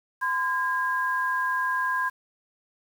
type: tone pair together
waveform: sine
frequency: 1023.7 / 1625 Hz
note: C6 / G#6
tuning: -38 / -38 cents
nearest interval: minor sixth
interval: 800 cents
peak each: -26 dBFS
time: 0.21-2.1 s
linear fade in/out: 20 ms
effects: 8-bit